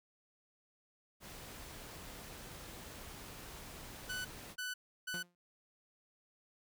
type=noise; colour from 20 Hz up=pink; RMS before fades=-50 dBFS; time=1.2-4.56 s; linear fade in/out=50 ms
type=tone bursts; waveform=sawtooth; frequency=1494 Hz; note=F#6; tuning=16 cents sharp; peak=-35 dBFS; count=3; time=4.09-5.23 s; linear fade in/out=10 ms; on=160 ms; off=330 ms
type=tone with exponential decay; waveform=sawtooth; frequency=175.9 Hz; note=F3; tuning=13 cents sharp; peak=-38 dBFS; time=5.14-5.35 s; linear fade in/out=0 ms; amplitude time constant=45 ms
effects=none